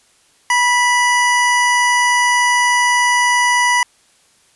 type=tone pair together; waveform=square; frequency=972.2 / 1975.5 Hz; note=B5 / B6; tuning=-28 / 0 cents; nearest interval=octave; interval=1228 cents; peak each=-15 dBFS; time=0.5-3.83 s; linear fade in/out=2 ms; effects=white hiss -54 dBFS RMS until 4.55 s + resampled to 24000 Hz